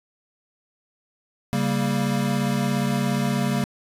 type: chord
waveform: square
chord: G diminished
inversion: second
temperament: equal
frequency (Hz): 138.59 / 196 / 233.1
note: Db3 / G3 / Bb3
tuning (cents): 0 / 0 / 0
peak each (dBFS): -26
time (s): 1.53-3.64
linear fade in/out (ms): 0
effects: resampled to 32000 Hz + 9-bit